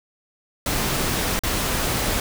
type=noise with dropouts; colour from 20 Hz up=pink; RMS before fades=-23 dBFS; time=0.66-2.2 s; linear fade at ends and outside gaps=2 ms; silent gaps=1.392-1.435 s; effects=none